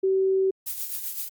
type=tone; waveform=sine; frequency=382.6 Hz; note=G4; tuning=42 cents flat; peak=-19 dBFS; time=0.03-0.51 s; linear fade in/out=10 ms
type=noise with tremolo; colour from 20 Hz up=violet; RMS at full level=-29 dBFS; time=0.66-1.29 s; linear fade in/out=10 ms; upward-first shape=triangle; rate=7.8 Hz; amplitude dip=60%
effects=Opus 48 kbps